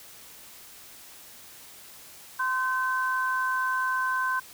sine tone pair together, 1035 / 1534.7 Hz, C6 / G6, -19 / -37 cents, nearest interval perfect fifth, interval 682 cents, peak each -27 dBFS, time 2.39-4.4 s, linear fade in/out 10 ms, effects white hiss -48 dBFS RMS until 4.53 s

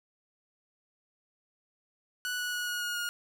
sawtooth tone with pitch steps, 1477 / 1467.6 / 1458.3 / 1449.1 / 1439.9 / 1430.8 Hz, F#6 / F#6 / F#6 / F#6 / F#6 / F6, -3 / -15 / -26 / -37 / -48 / +41 cents, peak -28 dBFS, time 2.25-3.09 s, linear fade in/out 0 ms, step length 140 ms, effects none

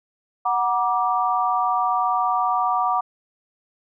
sine chord, Gb augmented, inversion none, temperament equal with one note detuned, 740 / 953.6 / 1174.7 Hz, Gb5 / Bb5 / D6, 0 / +39 / 0 cents, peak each -22 / -24 / -22 dBFS, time 0.45-3.01 s, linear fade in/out 10 ms, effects none

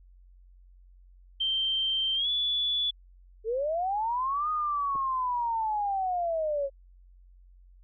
sine tone with pitch glide, 3136 to 3440 Hz, G7 to A7, 0 to -40 cents, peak -25 dBFS, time 1.4-2.91 s, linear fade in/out 10 ms, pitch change +160 cents, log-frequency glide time 2.15-2.29 s
sine linear two-way sweep, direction up then down, 423.5 to 1244.5 to 541 Hz, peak -26 dBFS, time 3.44-6.7 s, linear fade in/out 50 ms, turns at 4.5 s
clicks, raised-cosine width 2 ms, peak -34 dBFS, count 2, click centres 4.952 / 4.959 s
effects added 45 Hz sine -52 dBFS peak until 7.83 s

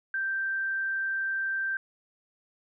sine tone, 1568 Hz, G6, in tune, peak -27 dBFS, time 0.14-1.77 s, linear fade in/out 2 ms, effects none

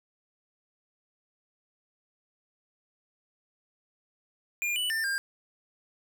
square tone with pitch steps, 2409 / 2967 / 1792 / 1603 Hz, D7 / F#7 / A6 / G6, +43 / +4 / +31 / +38 cents, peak -28 dBFS, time 4.62-5.18 s, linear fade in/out 0 ms, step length 140 ms, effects none

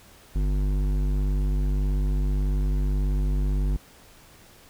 triangle tone with hard clipping, 49.13 Hz, G1, 5 cents sharp, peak -23 dBFS, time 0.35-3.77 s, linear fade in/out 10 ms, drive 16 dB, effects pink hiss -52 dBFS RMS until 4.69 s

